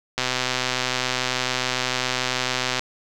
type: click train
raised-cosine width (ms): 0.2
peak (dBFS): -5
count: 333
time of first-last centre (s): 0.18-2.794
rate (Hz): 127
effects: none